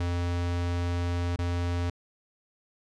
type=tone with dropouts; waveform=square; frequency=87.3 Hz; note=F2; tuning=in tune; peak=-27 dBFS; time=0-1.9 s; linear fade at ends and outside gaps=5 ms; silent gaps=1.361-1.388 s; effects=low-pass 6000 Hz 12 dB/octave